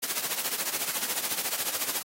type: noise with tremolo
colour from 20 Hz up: white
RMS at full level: -27 dBFS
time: 0.02-2.03 s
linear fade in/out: 20 ms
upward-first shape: triangle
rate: 14 Hz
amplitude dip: 80%
effects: high-pass 200 Hz 12 dB/octave + AAC 48 kbps